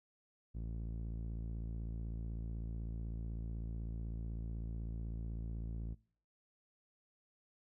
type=tone with low-pass filter; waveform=sawtooth; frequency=56 Hz; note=A1; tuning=31 cents sharp; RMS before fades=-42 dBFS; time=0.54-5.95 s; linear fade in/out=20 ms; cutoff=230 Hz; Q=0.74; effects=noise-tail reverb RT60 0.5 s tail -23 dB re dry